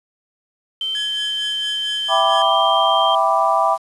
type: tone with pitch glide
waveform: sine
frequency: 3110 to 3172 Hz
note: G7 to G7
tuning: -14 to +20 cents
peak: -20 dBFS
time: 0.81-3.15 s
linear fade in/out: 2 ms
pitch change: +34 cents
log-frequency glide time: 2.17-2.58 s
type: tone with tremolo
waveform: sawtooth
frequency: 1686 Hz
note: G#6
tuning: 26 cents sharp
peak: -24 dBFS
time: 0.95-2.42 s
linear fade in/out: 0 ms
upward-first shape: sine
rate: 4.4 Hz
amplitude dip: 65%
type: chord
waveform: sine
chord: E minor seventh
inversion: none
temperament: equal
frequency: 659.3 / 784 / 987.8 / 1174.7 Hz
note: E5 / G5 / B5 / D6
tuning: 0 / 0 / 0 / 0 cents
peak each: -19 dBFS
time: 2.08-3.78 s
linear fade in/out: 50 ms
effects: resampled to 24000 Hz + 7-bit